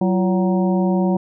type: harmonic tone with a mistuned harmonic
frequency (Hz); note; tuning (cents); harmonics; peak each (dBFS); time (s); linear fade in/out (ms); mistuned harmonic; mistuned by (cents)
187.1; F#3; +20; 1 / 2 / 3 / 4 / 5; -16 / -22 / -26 / -28 / -30; 0.01-1.17; 5; 2; -130
effects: none